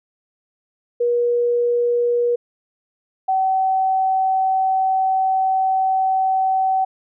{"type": "tone pair in turn", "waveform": "sine", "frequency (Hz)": [479.7, 761.5], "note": ["A#4", "F#5"], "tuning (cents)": [50, 50], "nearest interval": "minor sixth", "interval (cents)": 800, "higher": "second", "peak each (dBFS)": -15, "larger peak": "neither", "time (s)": [[1, 2.36], [3.28, 6.85]], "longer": "second", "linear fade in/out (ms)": 10, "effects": []}